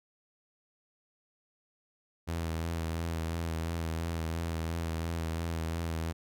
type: tone with vibrato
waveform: sawtooth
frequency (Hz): 82.41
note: E2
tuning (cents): 0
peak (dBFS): -28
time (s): 2.27-6.13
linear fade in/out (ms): 20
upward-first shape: sine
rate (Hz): 2.9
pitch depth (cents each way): 31
effects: none